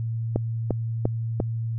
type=click train; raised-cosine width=2 ms; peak=-9 dBFS; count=4; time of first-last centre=0.36-1.402 s; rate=2.88 Hz; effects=added 114 Hz sine -25 dBFS peak until 1.78 s

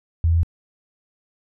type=tone with pitch steps; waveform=sine; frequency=82.6 / 83.22 / 83.85 Hz; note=E2 / E2 / E2; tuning=+4 / +17 / +30 cents; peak=-14 dBFS; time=0.24-0.432 s; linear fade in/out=0 ms; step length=64 ms; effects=none

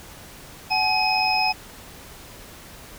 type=tone cluster; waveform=sine; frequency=751 / 849 / 2521 / 5120 Hz; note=F#5 / G#5 / D#7 / D#8; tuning=+26 / +38 / +22 / +49 cents; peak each=-24 dBFS; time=0.7-1.53 s; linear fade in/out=20 ms; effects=pink hiss -43 dBFS RMS until 2.98 s

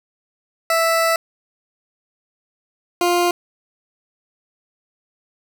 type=tone pair in turn; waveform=20% pulse; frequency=659.3 / 350.9 Hz; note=E5 / F4; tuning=0 / +8 cents; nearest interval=major seventh; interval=1092 cents; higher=first; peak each=-10 dBFS; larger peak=neither; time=0.7-1.16 / 3.01-3.31 s; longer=first; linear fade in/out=2 ms; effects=none

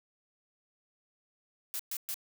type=noise bursts; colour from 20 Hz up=blue; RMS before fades=-36 dBFS; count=3; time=1.74-2.142 s; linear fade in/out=0 ms; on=54 ms; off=120 ms; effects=none

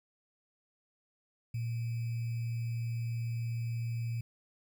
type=tone with sample-and-hold; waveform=sine; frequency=116.54 Hz; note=A#2; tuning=in tune; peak=-32 dBFS; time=1.54-4.21 s; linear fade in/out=5 ms; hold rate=2450 Hz; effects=none

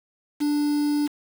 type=tone with quantisation; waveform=triangle; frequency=293.7 Hz; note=D4; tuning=in tune; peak=-18 dBFS; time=0.4-1.08 s; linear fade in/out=20 ms; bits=6; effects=none

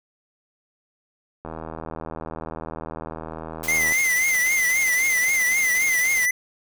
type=click train; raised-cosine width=1 ms; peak=-19 dBFS; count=199; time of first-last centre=1.45-3.922 s; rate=80.1 Hz
type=noise with tremolo; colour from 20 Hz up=white; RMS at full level=-31 dBFS; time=3.63-6.26 s; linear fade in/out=5 ms; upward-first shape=triangle; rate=17 Hz; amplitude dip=40%
type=tone with vibrato; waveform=square; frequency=2049 Hz; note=C7; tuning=37 cents flat; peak=-19 dBFS; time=3.68-6.31 s; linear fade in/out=5 ms; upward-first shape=triangle; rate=3.8 Hz; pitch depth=92 cents each way
effects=none

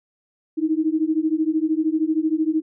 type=beating tone pair; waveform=sine; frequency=308.8 / 321.8 Hz; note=D#4 / E4; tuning=-13 / -42 cents; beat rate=13 Hz; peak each=-21 dBFS; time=0.57-2.62 s; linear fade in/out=20 ms; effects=none

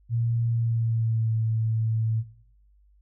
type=tone with pitch glide; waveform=sine; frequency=116.54 to 111.66 Hz; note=A#2 to A2; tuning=0 to +26 cents; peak=-22 dBFS; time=0.09-2.24 s; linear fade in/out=50 ms; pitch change=-74 cents; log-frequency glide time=0.47-1.32 s; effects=noise-tail reverb RT60 0.7 s tail -19 dB re dry + added 50 Hz sine -56 dBFS peak until 3.01 s

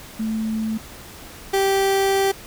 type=tone pair in turn; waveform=sine / 30% pulse; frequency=220 / 390.4 Hz; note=A3 / G4; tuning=0 / -7 cents; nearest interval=minor seventh; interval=993 cents; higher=second; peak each=-21 / -14 dBFS; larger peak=second; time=0.19-0.78 / 1.53-2.32 s; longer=second; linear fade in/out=10 ms; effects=pink hiss -40 dBFS RMS until 2.46 s

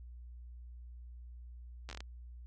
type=slowing click train; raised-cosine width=0.2 ms; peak=-27 dBFS; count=7; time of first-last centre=1.89-2.005 s; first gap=10 ms; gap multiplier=1.26; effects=added 60 Hz sine -47 dBFS peak until 2.46 s + AAC 32 kbps

